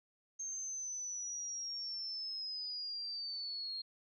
sine linear sweep, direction down, 6400 to 4226 Hz, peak -39 dBFS, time 0.39-3.82 s, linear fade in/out 10 ms, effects none

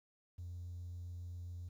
triangle tone with vibrato, 87.6 Hz, F2, 6 cents sharp, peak -40 dBFS, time 0.38-1.69 s, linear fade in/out 10 ms, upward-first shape triangle, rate 7.4 Hz, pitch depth 11 cents each way, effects tanh soft clip ceiling -40 dBFS + 12-bit

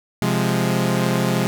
sawtooth chord, F minor, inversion second, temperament equal, 130.81 / 174.61 / 207.7 Hz, C3 / F3 / Ab3, 0 / 0 / 0 cents, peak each -18 dBFS, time 0.22-1.47 s, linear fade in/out 0 ms, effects none

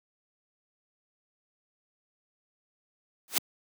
white noise with exponential growth, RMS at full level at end -21 dBFS, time 3.28-3.38 s, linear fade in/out 0 ms, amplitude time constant 21 ms, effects high-pass 200 Hz 12 dB/octave

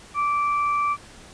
sine tone pair together, 1166.5 / 2341 Hz, D6 / D7, -12 / -6 cents, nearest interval octave, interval 1206 cents, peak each -20 / -31 dBFS, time 0.14-0.97 s, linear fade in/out 50 ms, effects pink hiss -46 dBFS RMS until 1.33 s + resampled to 22050 Hz

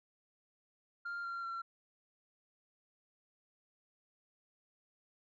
sine tone with pitch steps, 1396.9 / 1378.5 / 1360.3 Hz, F6 / F6 / F6, 0 / -23 / -46 cents, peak -36 dBFS, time 1.05-1.62 s, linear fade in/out 10 ms, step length 190 ms, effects tanh soft clip ceiling -37 dBFS

